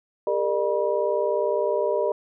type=tone cluster; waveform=sine; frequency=402 / 461.8 / 601 / 968 Hz; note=G4 / A#4 / D5 / B5; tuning=+44 / -16 / +40 / -35 cents; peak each=-26 / -26 / -24 / -31 dBFS; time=0.27-2.12 s; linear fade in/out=2 ms; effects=none